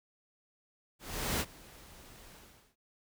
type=noise with ADSR envelope; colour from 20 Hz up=pink; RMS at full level=-31 dBFS; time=0.99-2.76 s; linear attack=410 ms; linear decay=50 ms; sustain=-23 dB; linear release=420 ms; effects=none